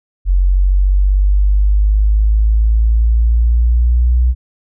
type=exponential sweep; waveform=sine; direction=up; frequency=45.35 to 61.74 Hz; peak=-8 dBFS; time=0.25-4.35 s; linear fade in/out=50 ms; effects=none